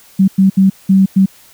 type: tone bursts at uneven times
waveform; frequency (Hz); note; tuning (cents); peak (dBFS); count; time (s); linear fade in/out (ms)
sine; 192.2; G3; -34; -5; 5; 0.19-0.28 / 0.38-0.5 / 0.57-0.7 / 0.89-1.06 / 1.16-1.26; 10
effects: white hiss -44 dBFS RMS until 1.53 s